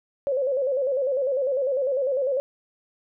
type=tone with vibrato; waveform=sine; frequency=536 Hz; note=C5; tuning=42 cents sharp; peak=-21 dBFS; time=0.27-2.4 s; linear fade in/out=0 ms; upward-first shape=square; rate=10 Hz; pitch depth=82 cents each way; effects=none